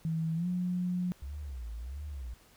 sine tone with pitch glide, 161.8 to 179.53 Hz, E3 to F3, -32 to +48 cents, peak -29 dBFS, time 0.05-1.12 s, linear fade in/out 0 ms, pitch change +180 cents, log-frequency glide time 0.35-0.47 s
sine tone with vibrato, 64.4 Hz, C2, 27 cents flat, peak -37 dBFS, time 1.22-2.34 s, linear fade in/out 5 ms, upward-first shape sine, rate 1.5 Hz, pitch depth 260 cents each way
effects pink hiss -61 dBFS RMS until 2.56 s

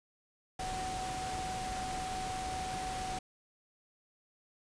sine tone in noise, 749 Hz, F#5, 21 cents sharp, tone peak -37 dBFS, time 0.59-3.19 s, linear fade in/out 5 ms, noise pink, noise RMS -41 dBFS, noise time 0.59-3.19 s, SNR +1 dB, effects resampled to 22050 Hz

